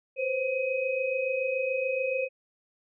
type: tone cluster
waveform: sine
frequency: 502 / 529 / 2523 Hz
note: B4 / C5 / D#7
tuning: +28 / +19 / +23 cents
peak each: -33 / -28 / -32 dBFS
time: 0.16-2.29 s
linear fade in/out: 50 ms
effects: none